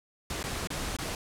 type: noise with dropouts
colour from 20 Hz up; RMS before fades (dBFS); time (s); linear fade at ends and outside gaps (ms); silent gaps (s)
pink; -34; 0.3-1.15; 2; 0.429-0.439 / 0.673-0.703 / 0.967-0.986
effects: low-pass 11000 Hz 12 dB/octave